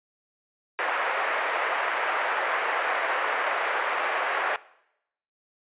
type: band-pass noise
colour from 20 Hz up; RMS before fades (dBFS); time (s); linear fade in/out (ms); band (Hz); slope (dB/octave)
white; -27; 0.79-4.56; 0; 490 to 2000; 24
effects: noise-tail reverb RT60 0.8 s tail -20 dB re dry + resampled to 8000 Hz